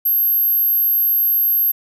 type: tone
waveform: sine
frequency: 12544 Hz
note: G9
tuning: in tune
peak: -13 dBFS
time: 0.05-1.72 s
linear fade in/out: 10 ms
effects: none